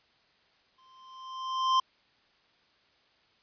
square tone with exponential growth, 1044 Hz, C6, 4 cents flat, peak -21 dBFS, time 0.78-1.8 s, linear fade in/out 5 ms, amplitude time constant 220 ms, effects white hiss -66 dBFS RMS until 3.42 s + resampled to 11025 Hz

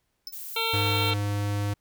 square tone with exponential decay, 5274 Hz, E8, in tune, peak -30 dBFS, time 0.27-0.35 s, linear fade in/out 2 ms, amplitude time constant 16 ms
violet noise, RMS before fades -38 dBFS, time 0.32-1.11 s, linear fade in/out 10 ms
harmonic tone, 453 Hz, A#4, 50 cents flat, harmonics 1 / 2 / 3 / 5 / 6 / 7 / 8 / 9, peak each -33 / -33 / -33 / -33 / -33 / -33 / -33 / -33 dBFS, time 0.56-1.14 s, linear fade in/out 5 ms
square tone, 102.2 Hz, G#2, 27 cents flat, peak -26 dBFS, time 0.73-1.74 s, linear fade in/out 10 ms
effects pink hiss -75 dBFS RMS until 1.8 s

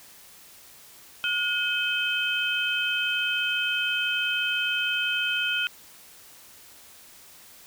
sine tone cluster, 1443 / 2554 / 3107 Hz, F#6 / D#7 / G7, -44 / +45 / -16 cents, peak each -28 dBFS, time 1.24-5.67 s, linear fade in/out 0 ms, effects white hiss -50 dBFS RMS until 7.66 s

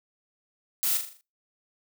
blue noise with echo, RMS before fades -26 dBFS, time 0.83-0.97 s, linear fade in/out 0 ms, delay 40 ms, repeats 6, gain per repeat -6 dB, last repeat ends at 1.21 s, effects noise-tail reverb RT60 0.3 s tail -25 dB re dry

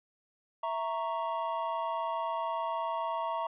triangle chord, A# diminished, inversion second, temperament equal, 659.3 / 932.3 / 1108.7 Hz, E5 / A#5 / C#6, 0 / 0 / 0 cents, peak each -34 / -32 / -35 dBFS, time 0.63-3.47 s, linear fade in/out 5 ms, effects resampled to 8000 Hz

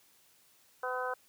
harmonic tone, 253.1 Hz, B3, 43 cents sharp, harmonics 2 / 3 / 4 / 5 / 6, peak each -37 / -40 / -39 / -40 / -39 dBFS, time 0.83-1.14 s, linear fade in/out 5 ms, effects white hiss -65 dBFS RMS until 1.28 s + high-pass 60 Hz 12 dB/octave

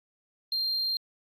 sine tone, 4186 Hz, C8, in tune, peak -24 dBFS, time 0.52-0.97 s, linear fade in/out 2 ms, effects tanh soft clip ceiling -25 dBFS + AAC 48 kbps

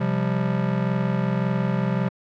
square chord, C suspended fourth, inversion none, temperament just, 130.81 / 174.42 / 196.22 Hz, C3 / F3 / G3, 0 / -2 / +2 cents, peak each -26 dBFS, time 0-2.09 s, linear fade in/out 10 ms, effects low-pass 2000 Hz 12 dB/octave

